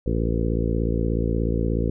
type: harmonic tone with a mistuned harmonic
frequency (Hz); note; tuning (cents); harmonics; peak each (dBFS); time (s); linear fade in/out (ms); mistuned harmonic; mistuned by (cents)
56.7; A#1; -47; 1 / 2 / 3 / 4 / 5 / 6 / 7 / 8 / 9; -24 / -27 / -29 / -30 / -31 / -32 / -32 / -33 / -34; 0.06-1.9; 5; 9; -40
effects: none